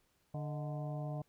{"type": "harmonic tone with a mistuned harmonic", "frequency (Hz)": 147.2, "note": "D3", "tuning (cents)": 4, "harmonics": [1, 2, 3, 4, 5, 6, 7], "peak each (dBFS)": [-38, -49, -54, -46, -49, -59, -58], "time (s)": [0.34, 1.22], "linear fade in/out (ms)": 5, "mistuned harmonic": 4, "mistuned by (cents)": 83, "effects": ["pink hiss -75 dBFS RMS until 1.28 s"]}